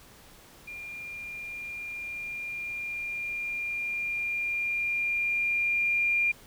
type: tone with level ramp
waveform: sine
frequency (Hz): 2400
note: D7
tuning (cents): +37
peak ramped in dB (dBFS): -38 to -22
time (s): 0.67-6.32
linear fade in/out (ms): 10
effects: pink hiss -53 dBFS RMS until 6.46 s